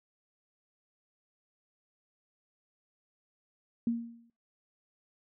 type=tone with exponential decay; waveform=sine; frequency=233.1 Hz; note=A#3; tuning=in tune; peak=-24 dBFS; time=3.87-4.3 s; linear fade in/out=2 ms; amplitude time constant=93 ms; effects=noise-tail reverb RT60 0.3 s tail -23 dB re dry